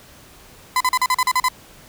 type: tone bursts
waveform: 35% pulse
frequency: 1012 Hz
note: B5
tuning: 42 cents sharp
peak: -13 dBFS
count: 9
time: 0.76-1.485 s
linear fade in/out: 2 ms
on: 45 ms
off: 40 ms
effects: pink hiss -46 dBFS RMS until 1.88 s